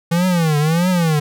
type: tone with vibrato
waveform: square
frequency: 164.81 Hz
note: E3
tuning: in tune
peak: -14 dBFS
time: 0.11-1.2 s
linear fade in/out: 10 ms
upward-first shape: triangle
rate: 1.6 Hz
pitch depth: 220 cents each way
effects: none